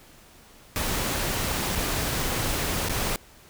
pink noise with dropouts, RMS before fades -27 dBFS, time 0.76-3.16 s, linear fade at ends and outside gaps 0 ms, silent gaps 1.752-1.756 / 2.886-2.895 s, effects pink hiss -52 dBFS RMS until 3.49 s

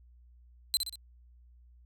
sawtooth tone with echo, 4068 Hz, C8, 50 cents flat, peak -21 dBFS, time 0.74-0.77 s, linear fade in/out 0 ms, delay 62 ms, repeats 3, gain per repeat -6 dB, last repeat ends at 0.956 s, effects added 60 Hz sine -55 dBFS peak until 1.85 s

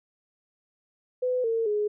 sine tone with pitch steps, 503 / 454.6 / 418.4 Hz, B4 / A#4 / G#4, +32 / -43 / +13 cents, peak -23 dBFS, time 1.22-1.88 s, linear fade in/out 10 ms, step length 220 ms, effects none

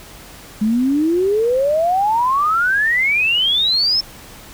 sine exponential sweep, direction up, 207.7 to 5370 Hz, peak -13 dBFS, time 0.61-4.01 s, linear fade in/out 10 ms, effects pink hiss -39 dBFS RMS until 4.53 s

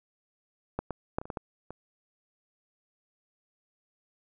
clicks, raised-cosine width 1 ms, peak -16 / -19 / -14 / -26 / -29 / -20 / -19 / -26 dBFS, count 8, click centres 0.79 / 0.907 / 1.185 / 1.215 / 1.255 / 1.302 / 1.372 / 1.706 s, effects none

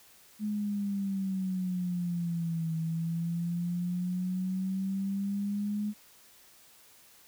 sine exponential two-way sweep, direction down then up, 212.3 to 161.5 to 210.3 Hz, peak -29 dBFS, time 0.39-5.94 s, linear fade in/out 50 ms, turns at 2.75 s, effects white hiss -58 dBFS RMS until 7.27 s

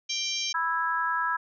harmonic tone, 787 Hz, G5, 7 cents sharp, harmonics 3 / 4 / 5 / 6 / 7 / 8, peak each -36 / -33 / -36 / -39 / -33 / -35 dBFS, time 0.09-0.53 s, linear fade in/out 10 ms
sine chord, E major, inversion second, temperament just, 988.9 / 1318.5 / 1648.1 Hz, B5 / E6 / G#6, +2 / 0 / -14 cents, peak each -29 dBFS, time 0.54-1.37 s, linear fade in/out 10 ms
effects none

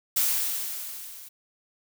blue noise with level ramp, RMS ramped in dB -22 to -45 dBFS, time 0.16-1.29 s, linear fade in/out 10 ms, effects none

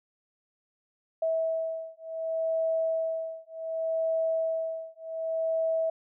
sine beating tone pair, 649 / 649.67 Hz, E5 / E5, -27 / -25 cents, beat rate 0.67 Hz, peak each -30 dBFS, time 1.22-5.9 s, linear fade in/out 5 ms, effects none

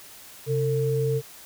sine tone pair together, 133.28 / 450 Hz, C3 / A4, +32 / +39 cents, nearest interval octave + major sixth, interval 2107 cents, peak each -24 dBFS, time 0.46-1.22 s, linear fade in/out 50 ms, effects white hiss -46 dBFS RMS until 1.45 s

